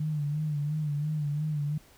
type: tone with vibrato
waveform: sine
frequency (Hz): 149.7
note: D3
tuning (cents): +33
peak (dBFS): -27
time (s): 0-1.78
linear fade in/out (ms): 5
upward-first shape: sine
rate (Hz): 2.9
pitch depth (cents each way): 61
effects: pink hiss -58 dBFS RMS until 1.97 s